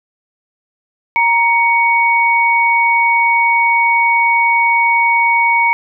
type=tone pair together; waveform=sine; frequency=936 / 2235 Hz; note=A#5 / C#7; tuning=+7 / +14 cents; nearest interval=octave + minor third; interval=1507 cents; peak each=-12 dBFS; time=1.16-5.73 s; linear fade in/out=0 ms; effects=none